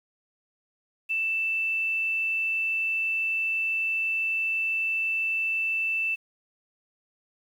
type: tone with quantisation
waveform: sine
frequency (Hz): 2654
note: E7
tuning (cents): +11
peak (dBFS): -24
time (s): 1.09-6.16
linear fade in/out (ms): 20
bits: 9
effects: none